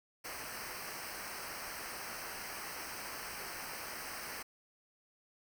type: noise with comb filter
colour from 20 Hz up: pink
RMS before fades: -44 dBFS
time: 0.24-4.43 s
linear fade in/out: 10 ms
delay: 0.28 ms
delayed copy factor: -0.85
effects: none